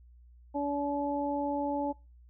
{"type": "harmonic tone", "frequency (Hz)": 286.3, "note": "D4", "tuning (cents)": -44, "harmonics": [1, 2, 3], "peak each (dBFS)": [-32, -34, -34], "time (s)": [0.54, 1.93], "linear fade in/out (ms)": 20, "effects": ["noise-tail reverb RT60 0.3 s tail -25 dB re dry", "added 60 Hz sine -53 dBFS peak until 2.29 s"]}